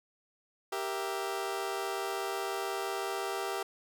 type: chord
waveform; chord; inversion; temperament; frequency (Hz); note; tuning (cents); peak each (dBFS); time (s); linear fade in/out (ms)
20% pulse; E diminished; first; equal with one note detuned; 392 / 468.1 / 659.3; G4 / Bb4 / E5; 0 / +7 / 0; -30 / -35 / -35; 0.72-3.63; 5
effects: none

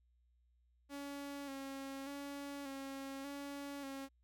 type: tone with vibrato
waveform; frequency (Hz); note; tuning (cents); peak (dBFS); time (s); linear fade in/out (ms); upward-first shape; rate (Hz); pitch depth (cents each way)
sawtooth; 277.2; C#4; 0; -40; 0.89-4.09; 50; square; 0.85; 32
effects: added 60 Hz sine -70 dBFS peak until 4.23 s

